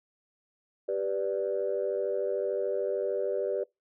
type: chord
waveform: sine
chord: G major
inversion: none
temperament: equal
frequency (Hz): 392 / 493.9 / 587.3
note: G4 / B4 / D5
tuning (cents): 0 / 0 / 0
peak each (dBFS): -31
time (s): 0.88-3.64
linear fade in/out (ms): 10
effects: noise-tail reverb RT60 0.2 s tail -25 dB re dry + tanh soft clip ceiling -19 dBFS